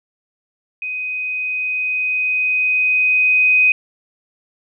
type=tone with level ramp; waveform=sine; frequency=2506 Hz; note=D#7; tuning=12 cents sharp; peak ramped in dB=-22 to -9 dBFS; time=0.82-3.72 s; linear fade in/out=2 ms; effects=none